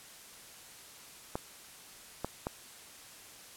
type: clicks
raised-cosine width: 1 ms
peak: -19 dBFS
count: 3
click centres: 1.355 / 2.246 / 2.469 s
effects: white hiss -52 dBFS RMS until 3.56 s + low-pass 12000 Hz 12 dB/octave